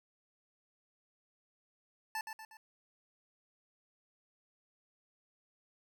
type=tone with echo; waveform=25% pulse; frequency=880 Hz; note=A5; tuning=in tune; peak=-32 dBFS; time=2.15-2.21 s; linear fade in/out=2 ms; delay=120 ms; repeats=3; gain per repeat=-6 dB; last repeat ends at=2.57 s; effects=none